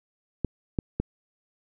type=clicks; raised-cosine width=3 ms; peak=-12 dBFS; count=3; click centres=0.447 / 0.788 / 1 s; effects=none